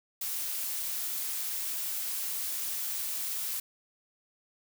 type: noise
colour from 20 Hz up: blue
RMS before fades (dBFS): -34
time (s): 0.21-3.6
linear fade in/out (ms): 5
effects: none